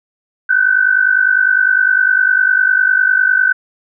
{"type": "tone pair together", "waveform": "sine", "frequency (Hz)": [1491, 1540.9], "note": ["F#6", "G6"], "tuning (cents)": [13, -30], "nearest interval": "minor second", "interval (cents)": 57, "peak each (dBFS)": -12, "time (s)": [0.49, 3.53], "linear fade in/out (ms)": 10, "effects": []}